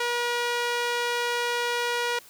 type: tone with band-pass filter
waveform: sawtooth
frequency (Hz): 479.9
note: B4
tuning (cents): -50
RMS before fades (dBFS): -27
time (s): 0-2.19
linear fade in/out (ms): 5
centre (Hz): 2300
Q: 0.5
effects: white hiss -51 dBFS RMS until 2.29 s